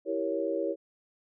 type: chord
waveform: sine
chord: E diminished seventh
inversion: none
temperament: equal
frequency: 329.6 / 392 / 466.2 / 554.4 Hz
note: E4 / G4 / Bb4 / Db5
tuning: 0 / 0 / 0 / 0 cents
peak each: -33 / -34 / -34 / -32 dBFS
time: 0.05-0.76 s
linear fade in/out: 50 ms
effects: none